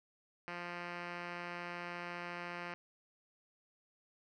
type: tone with low-pass filter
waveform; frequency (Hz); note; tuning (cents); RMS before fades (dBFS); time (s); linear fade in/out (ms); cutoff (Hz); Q
5% pulse; 174.61; F3; 0; -44; 0.48-2.74; 0; 3000; 1.6
effects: none